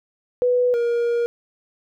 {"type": "tone pair in turn", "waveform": ["sine", "triangle"], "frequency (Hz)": [493.9, 472.8], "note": ["B4", "A#4"], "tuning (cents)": [0, 24], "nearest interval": "minor second", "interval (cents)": 76, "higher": "first", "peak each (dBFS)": [-15, -16], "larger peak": "first", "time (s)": [[0.42, 0.74], [0.74, 1.26]], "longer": "second", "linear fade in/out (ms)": 0, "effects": []}